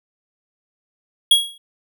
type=tone with exponential decay; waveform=square; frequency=3311 Hz; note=G#7; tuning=6 cents flat; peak=-7 dBFS; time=1.31-1.58 s; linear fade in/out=5 ms; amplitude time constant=57 ms; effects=none